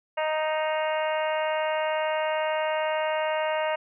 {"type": "harmonic tone", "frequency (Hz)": 311.1, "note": "D#4", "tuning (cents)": 0, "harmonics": [2, 3, 4, 5, 6, 7, 8, 9], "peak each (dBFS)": [-26, -30, -37, -37, -37, -38, -43, -38], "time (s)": [0.17, 3.76], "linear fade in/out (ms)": 10, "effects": []}